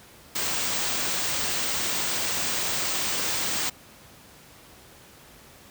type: band-stop noise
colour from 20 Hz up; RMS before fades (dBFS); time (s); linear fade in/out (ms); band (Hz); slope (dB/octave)
white; -27; 0.35-3.7; 10; 9000 to 15000; 96
effects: pink hiss -50 dBFS RMS until 5.7 s + high-pass 60 Hz 12 dB/octave